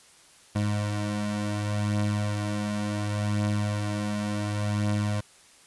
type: beating tone pair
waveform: 25% pulse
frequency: 103.83 / 104.52 Hz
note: G#2 / G#2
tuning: 0 / +12 cents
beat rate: 0.69 Hz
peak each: -23 / -29 dBFS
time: 0.55-5.21 s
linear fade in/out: 10 ms
effects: white hiss -55 dBFS RMS until 5.66 s + resampled to 24000 Hz